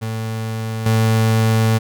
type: tone with level steps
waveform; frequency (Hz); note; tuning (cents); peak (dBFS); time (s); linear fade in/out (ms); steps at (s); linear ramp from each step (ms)
35% pulse; 111.4; A2; +22; -20 / -11; 0.01-1.79; 20; 0.86; 2
effects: none